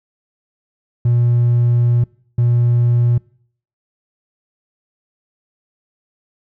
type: tone pair in turn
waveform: triangle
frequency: 120 / 120 Hz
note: B2 / B2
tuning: -49 / -49 cents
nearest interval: unison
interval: 0 cents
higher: neither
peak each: -8 / -8 dBFS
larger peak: neither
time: 1.05-2.04 / 2.38-3.18 s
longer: first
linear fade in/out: 5 ms
effects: noise-tail reverb RT60 0.6 s tail -26 dB re dry + tanh soft clip ceiling -5 dBFS